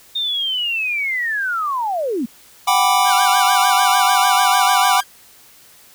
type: linear sweep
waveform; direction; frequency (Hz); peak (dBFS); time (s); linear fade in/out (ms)
sine; down; 3684 to 208; -18; 0.15-2.26; 10
type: chord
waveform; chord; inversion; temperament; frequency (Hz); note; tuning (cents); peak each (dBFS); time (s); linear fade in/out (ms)
square; G major seventh; third; equal with one note detuned; 740 / 789.9 / 987.8 / 1174.7; F#5 / G5 / B5 / D6; 0 / +13 / 0 / 0; -19; 2.67-5.01; 10
type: tone with vibrato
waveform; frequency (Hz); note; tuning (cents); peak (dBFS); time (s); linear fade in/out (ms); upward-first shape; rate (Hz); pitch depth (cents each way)
sawtooth; 1480; F#6; 0; -19; 3.04-5.04; 50; sine; 6.7; 150
effects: white hiss -47 dBFS RMS until 5.94 s